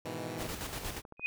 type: chord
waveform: 10% pulse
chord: E major seventh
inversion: first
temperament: equal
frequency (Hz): 103.83 / 123.47 / 155.56 / 164.81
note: G#2 / B2 / D#3 / E3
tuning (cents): 0 / 0 / 0 / 0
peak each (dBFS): -36 / -34 / -38 / -34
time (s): 0.05-0.47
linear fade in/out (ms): 5
type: noise with tremolo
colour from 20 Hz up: pink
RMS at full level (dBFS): -38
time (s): 0.37-1.02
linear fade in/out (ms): 50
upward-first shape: square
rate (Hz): 8.4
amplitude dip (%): 45
type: click train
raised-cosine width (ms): 1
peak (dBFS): -33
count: 9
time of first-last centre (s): 0.62-1.196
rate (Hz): 13.9
type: tone with exponential growth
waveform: sine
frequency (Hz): 2496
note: D#7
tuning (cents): +5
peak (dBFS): -25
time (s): 1.17-1.26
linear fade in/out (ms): 0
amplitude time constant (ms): 18
effects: none